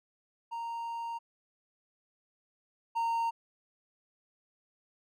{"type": "tone pair in turn", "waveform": "triangle", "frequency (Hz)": [928, 921.6], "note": ["A#5", "A#5"], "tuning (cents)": [-8, -20], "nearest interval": "unison", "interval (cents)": 12, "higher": "first", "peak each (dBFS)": [-33, -26], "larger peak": "second", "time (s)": [[0.51, 1.19], [2.95, 3.31]], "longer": "first", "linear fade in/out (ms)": 20, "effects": []}